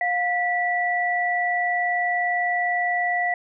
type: tone pair together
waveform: sine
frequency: 709 / 1959.6 Hz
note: F5 / B6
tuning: +26 / -14 cents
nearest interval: octave + tritone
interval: 1760 cents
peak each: -23 dBFS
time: 0.01-3.34 s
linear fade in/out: 2 ms
effects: none

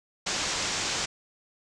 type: low-pass noise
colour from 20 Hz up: white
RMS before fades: -30 dBFS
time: 0.26-1.06 s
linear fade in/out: 10 ms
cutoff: 7400 Hz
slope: 48 dB/octave
effects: none

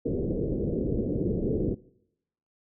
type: low-pass noise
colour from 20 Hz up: white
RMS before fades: -28 dBFS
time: 0.05-1.75 s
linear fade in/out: 10 ms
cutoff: 480 Hz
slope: 48 dB/octave
effects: noise-tail reverb RT60 0.8 s tail -22 dB re dry

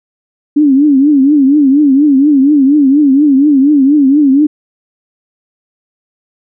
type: tone with vibrato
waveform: sine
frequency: 282.5 Hz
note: C#4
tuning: 33 cents sharp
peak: -4 dBFS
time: 0.56-4.47 s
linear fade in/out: 10 ms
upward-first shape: triangle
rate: 4.2 Hz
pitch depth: 150 cents each way
effects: none

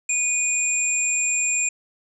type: tone pair together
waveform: sine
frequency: 2463 / 7364 Hz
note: D#7 / A#8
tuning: -18 / -22 cents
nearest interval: octave + perfect fifth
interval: 1896 cents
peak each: -24 / -21 dBFS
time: 0.09-1.69 s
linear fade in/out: 5 ms
effects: none

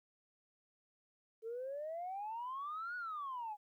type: exponential two-way sweep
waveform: sine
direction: up then down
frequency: 437.3 to 1480 to 813 Hz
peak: -39 dBFS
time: 1.42-3.57 s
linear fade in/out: 50 ms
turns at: 2.96 s
effects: tanh soft clip ceiling -36 dBFS + 13-bit

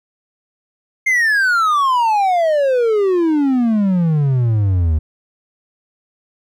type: exponential sweep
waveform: triangle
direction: down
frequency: 2131 to 75 Hz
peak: -10 dBFS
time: 1.06-4.99 s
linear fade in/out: 10 ms
effects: none

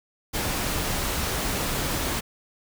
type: noise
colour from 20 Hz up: pink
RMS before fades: -27 dBFS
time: 0.33-2.21 s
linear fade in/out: 20 ms
effects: none

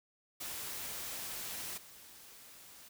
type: noise with level steps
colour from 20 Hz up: white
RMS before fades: -42 / -55 dBFS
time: 0.4-2.89 s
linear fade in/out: 10 ms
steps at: 1.77 s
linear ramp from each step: 10 ms
effects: none

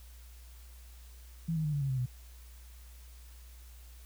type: tone with pitch steps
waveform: sine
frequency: 164.81 / 157.37 / 150.26 / 143.48 / 137 / 130.81 / 124.9 Hz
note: E3 / D#3 / D3 / D3 / C#3 / C3 / B2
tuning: 0 / +20 / +40 / -40 / -20 / 0 / +20 cents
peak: -29 dBFS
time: 1.48-2.061 s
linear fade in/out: 10 ms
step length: 83 ms
effects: added 60 Hz sine -49 dBFS peak until 4.05 s + white hiss -60 dBFS RMS until 4.05 s

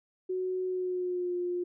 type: tone with pitch glide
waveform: sine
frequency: 370 to 354.7 Hz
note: F#4 to F4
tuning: 0 to +27 cents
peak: -29 dBFS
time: 0.29-1.64 s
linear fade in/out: 10 ms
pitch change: -73 cents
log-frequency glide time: 0.66-1.35 s
effects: none

